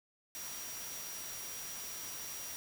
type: tone in noise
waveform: sine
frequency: 5740 Hz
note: F8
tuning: 47 cents sharp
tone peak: -46 dBFS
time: 0.35-2.56 s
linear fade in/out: 0 ms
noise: white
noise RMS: -45 dBFS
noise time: 0.35-2.56 s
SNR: -4 dB
effects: none